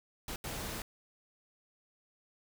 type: noise bursts at uneven times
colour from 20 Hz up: pink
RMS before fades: -40 dBFS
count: 2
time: 0.28-0.36 / 0.44-0.82 s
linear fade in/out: 2 ms
effects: none